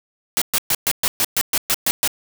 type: noise bursts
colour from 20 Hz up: white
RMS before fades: -18 dBFS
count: 11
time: 0.37-2.076 s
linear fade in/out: 0 ms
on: 46 ms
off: 120 ms
effects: none

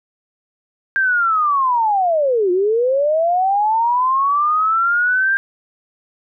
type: linear two-way sweep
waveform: sine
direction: down then up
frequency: 1601 to 349.2 to 1601 Hz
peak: -13 dBFS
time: 0.96-5.37 s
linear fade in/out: 0 ms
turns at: 2.51 s
effects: none

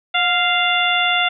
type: harmonic tone with a mistuned harmonic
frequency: 696 Hz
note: F5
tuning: 6 cents flat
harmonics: 1 / 2 / 3 / 4 / 5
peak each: -21 / -21 / -21 / -21 / -21 dBFS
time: 0.14-1.29 s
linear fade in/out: 10 ms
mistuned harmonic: 1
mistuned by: +58 cents
effects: none

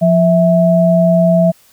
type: tone pair together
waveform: sine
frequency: 174.61 / 654.7 Hz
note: F3 / E5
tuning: 0 / -12 cents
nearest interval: octave + major seventh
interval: 2288 cents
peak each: -10 dBFS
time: 0.01-1.52 s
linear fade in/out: 20 ms
effects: white hiss -49 dBFS RMS until 1.72 s

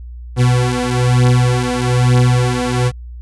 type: beating tone pair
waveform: 40% pulse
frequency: 123.47 / 124.57 Hz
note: B2 / B2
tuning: 0 / +15 cents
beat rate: 1.1 Hz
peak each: -13 dBFS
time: 0.36-2.92 s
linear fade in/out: 50 ms
effects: added 60 Hz sine -28 dBFS peak until 3.21 s + resampled to 24000 Hz

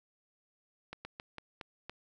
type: slowing click train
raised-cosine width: 0.3 ms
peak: -26 dBFS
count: 6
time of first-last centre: 0.93-1.896 s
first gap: 120 ms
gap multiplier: 1.24
effects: none

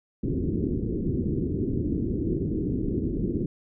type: low-pass noise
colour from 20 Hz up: white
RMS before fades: -27 dBFS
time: 0.23-3.46 s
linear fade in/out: 5 ms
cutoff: 380 Hz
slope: 48 dB/octave
effects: none

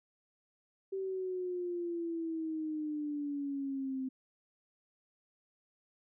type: exponential sweep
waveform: sine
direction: down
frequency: 388 to 260 Hz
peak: -34 dBFS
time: 0.92-4.09 s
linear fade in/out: 10 ms
effects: none

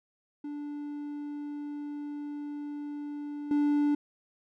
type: tone with level steps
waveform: triangle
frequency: 292.2 Hz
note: D4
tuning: 9 cents flat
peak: -33 / -21 dBFS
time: 0.44-3.95 s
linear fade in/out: 5 ms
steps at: 3.51 s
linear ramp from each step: 2 ms
effects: none

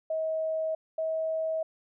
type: tone pair in turn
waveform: sine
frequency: 637 / 640.6 Hz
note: D#5 / E5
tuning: +41 / -50 cents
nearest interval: unison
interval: 9 cents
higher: second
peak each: -27 dBFS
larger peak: neither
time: 0.1-0.75 / 0.98-1.63 s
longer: neither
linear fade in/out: 5 ms
effects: none

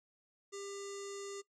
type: tone with low-pass filter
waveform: square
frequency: 398.7 Hz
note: G4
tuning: 29 cents sharp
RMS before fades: -45 dBFS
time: 0.52-1.42 s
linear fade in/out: 20 ms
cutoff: 7000 Hz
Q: 5.2
effects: noise-tail reverb RT60 0.1 s tail -18 dB re dry

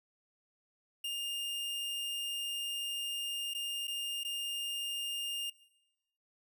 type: tone with dropouts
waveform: 45% pulse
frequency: 2819 Hz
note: F7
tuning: 16 cents sharp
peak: -35 dBFS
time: 1.04-5.5 s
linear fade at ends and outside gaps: 5 ms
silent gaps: 3.537-3.547 / 3.872-3.878 / 4.235-4.247 s
effects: noise-tail reverb RT60 1.0 s tail -20 dB re dry

